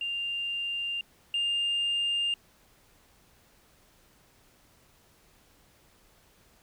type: tone pair in turn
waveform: sine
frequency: 2794 / 2806 Hz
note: F7 / F7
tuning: 0 / +8 cents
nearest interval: unison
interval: 8 cents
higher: second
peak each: -29 / -24 dBFS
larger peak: second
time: 0.01-1.01 / 1.34-2.34 s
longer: neither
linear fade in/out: 2 ms
effects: tanh soft clip ceiling -23 dBFS + pink hiss -62 dBFS RMS until 6.62 s